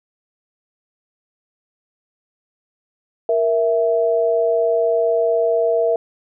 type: tone pair together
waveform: sine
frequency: 467.9 / 659.3 Hz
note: A#4 / E5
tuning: +6 / 0 cents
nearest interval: tritone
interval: 594 cents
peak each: -17 dBFS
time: 3.29-5.96 s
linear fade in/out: 2 ms
effects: none